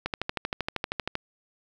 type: click train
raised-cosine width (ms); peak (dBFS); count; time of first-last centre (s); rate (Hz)
0.3; -12; 15; 0.06-1.154; 12.8
effects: 8-bit